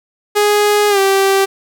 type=tone with pitch glide; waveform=sawtooth; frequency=415.3 to 389.7 Hz; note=G#4 to G4; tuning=0 to -10 cents; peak=-6 dBFS; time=0.35-1.46 s; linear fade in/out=20 ms; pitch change=-110 cents; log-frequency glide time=0.89-0.99 s; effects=none